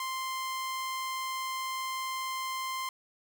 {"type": "tone", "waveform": "sawtooth", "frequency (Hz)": 1046.5, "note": "C6", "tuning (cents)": 0, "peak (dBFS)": -29, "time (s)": [0, 2.89], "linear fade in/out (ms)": 2, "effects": []}